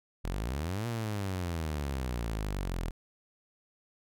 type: exponential two-way sweep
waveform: sawtooth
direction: up then down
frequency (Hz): 40.08 to 120 to 40.08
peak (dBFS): -28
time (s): 0.24-2.91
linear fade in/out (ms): 10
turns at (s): 0.87
effects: none